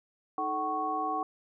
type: tone cluster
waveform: sine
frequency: 311.6 / 434.6 / 755 / 1105 Hz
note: D#4 / A4 / F#5 / C#6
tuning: +3 / -21 / +35 / -6 cents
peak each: -38 / -40 / -32 / -32 dBFS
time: 0.38-1.23 s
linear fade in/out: 2 ms
effects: none